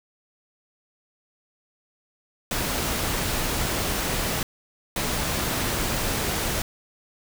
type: noise bursts at uneven times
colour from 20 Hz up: pink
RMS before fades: -26 dBFS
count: 2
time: 2.51-4.43 / 4.96-6.62 s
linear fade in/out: 2 ms
effects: none